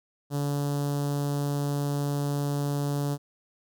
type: tone with notch filter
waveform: sawtooth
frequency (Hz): 143.3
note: D3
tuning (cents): -42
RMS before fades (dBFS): -28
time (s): 0.3-3.18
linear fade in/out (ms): 50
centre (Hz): 2200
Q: 0.55
effects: none